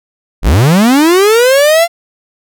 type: linear sweep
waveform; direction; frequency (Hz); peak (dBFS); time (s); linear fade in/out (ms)
45% pulse; up; 32.69 to 695; -5; 0.42-1.88; 50
effects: none